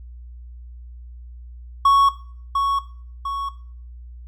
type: tone with echo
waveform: triangle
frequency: 1110 Hz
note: C#6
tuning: 2 cents sharp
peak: -9 dBFS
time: 1.85-2.09 s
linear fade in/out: 5 ms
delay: 700 ms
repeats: 2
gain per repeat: -6 dB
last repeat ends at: 3.49 s
effects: noise-tail reverb RT60 0.5 s tail -17 dB re dry + added 60 Hz sine -36 dBFS peak until 4.27 s